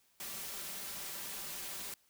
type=noise with comb filter; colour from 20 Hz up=white; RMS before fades=-43 dBFS; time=0.2-1.94 s; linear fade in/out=2 ms; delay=5.1 ms; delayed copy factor=+0.5; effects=white hiss -71 dBFS RMS until 2.09 s